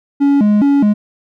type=tone with vibrato; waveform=triangle; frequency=242.4 Hz; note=B3; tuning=32 cents flat; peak=-6 dBFS; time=0.2-0.94 s; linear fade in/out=20 ms; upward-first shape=square; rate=2.4 Hz; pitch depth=260 cents each way; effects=none